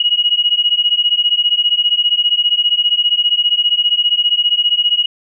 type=beating tone pair; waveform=sine; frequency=2891 / 2906 Hz; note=F#7 / F#7; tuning=-41 / -32 cents; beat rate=15 Hz; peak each=-14 / -14 dBFS; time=0-5.06 s; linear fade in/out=5 ms; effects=none